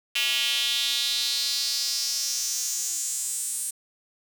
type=tone with high-pass filter sweep; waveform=square; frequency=128.6 Hz; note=C3; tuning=30 cents flat; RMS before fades=-27 dBFS; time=0.15-3.71 s; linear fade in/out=10 ms; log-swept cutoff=2800 to 8900 Hz; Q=3.9; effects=8-bit